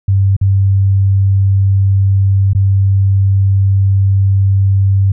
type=tone with dropouts; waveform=sine; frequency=97.6 Hz; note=G2; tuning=7 cents flat; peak=-7 dBFS; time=0.08-5.12 s; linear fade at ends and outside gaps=5 ms; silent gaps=0.366-0.412 / 2.533-2.549 s; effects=none